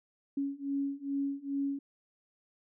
sine beating tone pair, 277.2 / 279.6 Hz, C#4 / C#4, 0 / +15 cents, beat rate 2.4 Hz, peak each -35 / -34 dBFS, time 0.37-1.79 s, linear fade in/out 5 ms, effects none

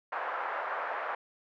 white band-pass noise, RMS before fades -35 dBFS, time 0.12-1.15 s, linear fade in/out 5 ms, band 560 to 1500 Hz, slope 24 dB/octave, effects none

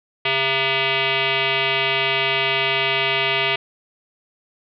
sine tone with frequency modulation, 136.4 Hz, C#3, 28 cents flat, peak -17 dBFS, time 0.25-3.56 s, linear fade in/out 5 ms, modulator 537 Hz, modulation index 5.9, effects none

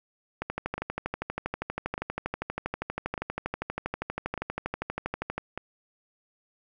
two click trains, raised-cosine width 0.5 ms, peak -18 / -15 dBFS, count 5 / 63, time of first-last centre 0.78-5.576 / 0.42-5.38 s, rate 0.834 / 12.5 Hz, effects none

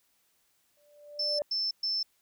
sine tone with exponential growth, 587.3 Hz, D5, in tune, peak -26 dBFS, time 0.77-1.42 s, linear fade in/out 1 ms, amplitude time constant 140 ms
sine tone bursts, 5300 Hz, E8, 9 cents sharp, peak -27 dBFS, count 3, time 1.19-2.03 s, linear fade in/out 5 ms, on 200 ms, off 120 ms
effects tanh soft clip ceiling -21 dBFS + white hiss -71 dBFS RMS until 2.21 s

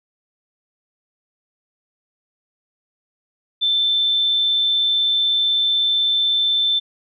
sine tone, 3542 Hz, A7, 11 cents sharp, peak -15 dBFS, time 3.61-6.8 s, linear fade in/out 20 ms, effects none

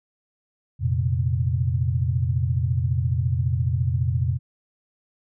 sine chord, F suspended fourth, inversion none, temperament just, 87.31 / 116.41 / 130.96 Hz, F2 / Bb2 / C3, 0 / -2 / +2 cents, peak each -24 dBFS, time 0.79-4.39 s, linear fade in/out 50 ms, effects none

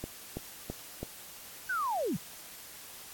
click train, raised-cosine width 2 ms, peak -22 dBFS, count 4, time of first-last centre 0.04-1.03 s, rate 3.03 Hz
sine linear sweep, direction down, 1568 to 126.7 Hz, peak -29 dBFS, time 1.69-2.17 s, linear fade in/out 10 ms
effects white hiss -48 dBFS RMS until 3.13 s + AAC 64 kbps

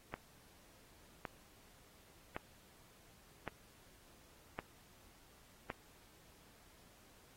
click train, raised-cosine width 0.5 ms, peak -25 dBFS, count 6, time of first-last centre 0.14-5.702 s, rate 0.899 Hz, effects pink hiss -65 dBFS RMS until 7.36 s + AAC 48 kbps

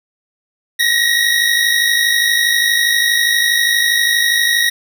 25% pulse tone pair together, 1864.7 / 1917.1 Hz, A#6 / A#6, 0 / +48 cents, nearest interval unison, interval 48 cents, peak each -11 dBFS, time 0.79-4.7 s, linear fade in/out 10 ms, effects none

